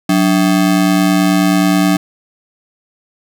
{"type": "ring-modulated tone", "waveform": "square", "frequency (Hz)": 238.2, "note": "A#3", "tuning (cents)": 38, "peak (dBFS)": -7, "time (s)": [0.09, 1.97], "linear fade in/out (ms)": 5, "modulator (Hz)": 54.7, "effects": []}